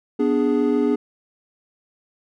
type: chord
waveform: triangle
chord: G# diminished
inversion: first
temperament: equal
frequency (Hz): 246.9 / 293.7 / 415.3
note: B3 / D4 / G#4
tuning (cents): 0 / 0 / 0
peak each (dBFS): -19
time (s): 0.19-0.96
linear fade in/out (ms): 10
effects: none